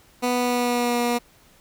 15% pulse tone with pitch glide, 246.9 to 240.3 Hz, B3 to B3, 0 to -47 cents, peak -14 dBFS, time 0.22-1.19 s, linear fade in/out 20 ms, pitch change -47 cents, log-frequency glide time 0.33-0.99 s, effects pink hiss -55 dBFS RMS until 1.6 s

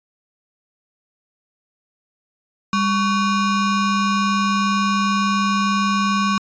square ring-modulated tone, 659.3 Hz, E5, in tune, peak -14 dBFS, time 2.73-6.38 s, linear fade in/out 2 ms, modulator 459 Hz, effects resampled to 16000 Hz

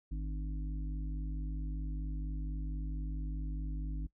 harmonic tone with a mistuned harmonic, 51.91 Hz, G#1, in tune, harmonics 1 / 3 / 5 / 6, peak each -35 / -45 / -49 / -51 dBFS, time 0.11-4.07 s, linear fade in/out 10 ms, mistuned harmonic 6, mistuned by -42 cents, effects noise-tail reverb RT60 0.1 s tail -21 dB re dry

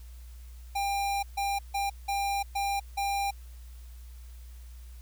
square tone bursts at uneven times, 798 Hz, G5, 31 cents sharp, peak -28 dBFS, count 6, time 0.75-1.23 / 1.37-1.59 / 1.74-1.9 / 2.08-2.43 / 2.55-2.8 / 2.97-3.31 s, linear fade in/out 10 ms, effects added 60 Hz sine -43 dBFS peak until 5.01 s + white hiss -60 dBFS RMS until 5.01 s

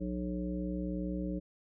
harmonic tone with a mistuned harmonic, 60.8 Hz, B1, 26 cents flat, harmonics 1 / 3 / 5 / 7 / 9, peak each -40 / -36 / -38 / -47 / -44 dBFS, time 0-1.4 s, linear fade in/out 20 ms, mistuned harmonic 1, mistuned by -29 cents, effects none

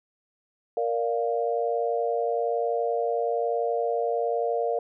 sine chord, Bb major, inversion none, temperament equal, 466.2 / 587.3 / 698.5 Hz, Bb4 / D5 / F5, 0 / 0 / 0 cents, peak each -26 / -30 / -28 dBFS, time 0.77-4.79 s, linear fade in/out 2 ms, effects none

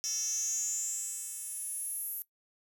10% pulse tone with high-pass filter sweep, 440 Hz, A4, in tune, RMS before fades -36 dBFS, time 0.04-2.22 s, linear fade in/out 0 ms, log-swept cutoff 5500 to 12000 Hz, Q 8.9, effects noise-tail reverb RT60 0.1 s tail -19 dB re dry

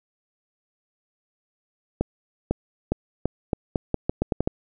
accelerating click train, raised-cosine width 2 ms, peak -8 dBFS, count 12, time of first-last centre 2.01-4.475 s, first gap 500 ms, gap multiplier 0.82, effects none

